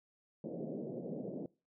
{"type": "band-pass noise", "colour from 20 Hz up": "pink", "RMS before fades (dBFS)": -42, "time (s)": [0.44, 1.46], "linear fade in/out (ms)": 2, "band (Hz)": [150, 600], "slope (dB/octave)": 48, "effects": ["noise-tail reverb RT60 0.3 s tail -21 dB re dry"]}